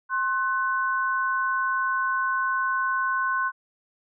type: tone pair together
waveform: sine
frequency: 1060.7 / 1500 Hz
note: C6 / F#6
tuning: +23 / +23 cents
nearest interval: tritone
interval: 600 cents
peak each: -25 dBFS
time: 0.09-3.52 s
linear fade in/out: 50 ms
effects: none